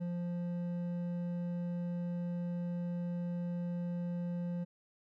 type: tone with hard clipping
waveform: triangle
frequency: 174.61 Hz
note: F3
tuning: in tune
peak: -36 dBFS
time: 0-4.65 s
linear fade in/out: 20 ms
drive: 10 dB
effects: none